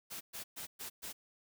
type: noise bursts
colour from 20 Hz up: white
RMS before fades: -44 dBFS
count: 5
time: 0.1-1.13 s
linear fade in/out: 20 ms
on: 110 ms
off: 120 ms
effects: none